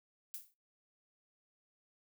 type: noise with exponential decay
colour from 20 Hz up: violet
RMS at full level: -41 dBFS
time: 0.34-0.54 s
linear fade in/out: 0 ms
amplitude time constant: 43 ms
effects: noise-tail reverb RT60 0.3 s tail -26 dB re dry